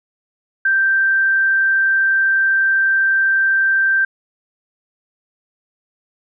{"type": "tone", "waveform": "sine", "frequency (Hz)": 1568, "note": "G6", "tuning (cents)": 0, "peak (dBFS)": -12, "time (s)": [0.65, 4.05], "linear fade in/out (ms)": 5, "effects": []}